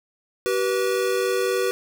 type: tone pair together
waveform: square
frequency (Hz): 382.7 / 486.5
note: G4 / B4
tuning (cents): -42 / -26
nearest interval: major third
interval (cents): 416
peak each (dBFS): -24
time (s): 0.46-1.71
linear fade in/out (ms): 0
effects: 8-bit